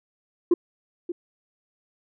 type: tone with echo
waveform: sine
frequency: 348.5 Hz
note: F4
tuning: 4 cents flat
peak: -12 dBFS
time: 0.51-0.54 s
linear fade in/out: 5 ms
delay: 580 ms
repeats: 1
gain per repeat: -14 dB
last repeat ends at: 1.12 s
effects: tanh soft clip ceiling -12 dBFS